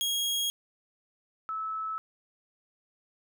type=tone pair in turn; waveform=sawtooth / sine; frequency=3284 / 1303.3 Hz; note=G#7 / E6; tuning=-20 / -20 cents; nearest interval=octave + major third; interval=1600 cents; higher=first; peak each=-24 / -31 dBFS; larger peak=first; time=0.01-0.5 / 1.49-1.98 s; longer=neither; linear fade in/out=0 ms; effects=none